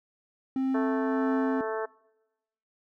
triangle tone with tremolo, 264.4 Hz, C4, 18 cents sharp, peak -22 dBFS, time 0.56-1.61 s, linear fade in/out 2 ms, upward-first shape triangle, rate 1.6 Hz, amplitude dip 30%
harmonic tone, 220 Hz, A3, in tune, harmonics 2 / 3 / 4 / 5 / 6 / 7 / 8, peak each -31 / -35 / -37 / -39 / -41 / -42 / -43 dBFS, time 0.74-1.86 s, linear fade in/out 10 ms
effects noise-tail reverb RT60 1.0 s tail -25 dB re dry

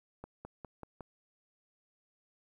accelerating click train, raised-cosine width 1 ms, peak -30 dBFS, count 5, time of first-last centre 0.24-1.007 s, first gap 210 ms, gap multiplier 0.94, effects 11-bit

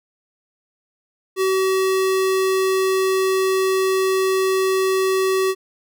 square tone, 380 Hz, F#4, 46 cents sharp, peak -17 dBFS, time 1.36-5.55 s, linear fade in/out 50 ms, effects none

